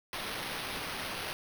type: noise with sample-and-hold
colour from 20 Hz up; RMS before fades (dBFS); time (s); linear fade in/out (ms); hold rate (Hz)
white; -38; 0.13-1.33; 0; 7350
effects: none